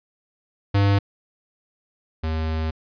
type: tone pair in turn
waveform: square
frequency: 100 / 79.47 Hz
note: G2 / D#2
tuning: +35 / +37 cents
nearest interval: major third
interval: 398 cents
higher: first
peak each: -16 / -23 dBFS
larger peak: first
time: 0.74-0.99 / 2.23-2.71 s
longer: second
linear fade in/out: 10 ms
effects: resampled to 11025 Hz